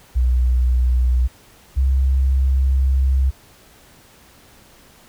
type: tone pair in turn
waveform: sine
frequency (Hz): 62 / 66.28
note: B1 / C2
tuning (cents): +7 / +23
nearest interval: minor second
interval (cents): 116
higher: second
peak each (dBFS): -13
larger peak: neither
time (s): 0.15-1.28 / 1.76-3.31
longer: second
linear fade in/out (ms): 20
effects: pink hiss -49 dBFS RMS until 5.08 s